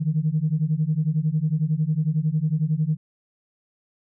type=beating tone pair; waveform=sine; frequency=150 / 161 Hz; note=D3 / E3; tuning=+37 / -41 cents; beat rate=11 Hz; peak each=-22 dBFS; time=0-2.97 s; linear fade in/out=20 ms; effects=tanh soft clip ceiling -12 dBFS